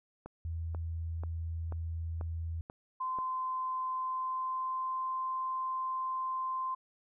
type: click train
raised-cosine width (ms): 1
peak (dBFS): -30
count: 7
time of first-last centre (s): 0.26-3.187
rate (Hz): 2.05
type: tone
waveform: sine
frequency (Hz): 82.41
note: E2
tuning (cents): 0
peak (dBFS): -34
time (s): 0.45-2.61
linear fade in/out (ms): 0
type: tone with pitch glide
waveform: sine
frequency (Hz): 1033 to 1040.8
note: C6 to C6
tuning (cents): -22 to -9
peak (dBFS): -32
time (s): 3-6.75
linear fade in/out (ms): 10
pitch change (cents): +13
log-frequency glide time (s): 3.88-5.1
effects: none